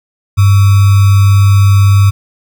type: tone with sample-and-hold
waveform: sine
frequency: 99.1 Hz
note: G2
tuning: 19 cents sharp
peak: -3 dBFS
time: 0.37-2.11 s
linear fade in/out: 20 ms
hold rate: 1225 Hz
effects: none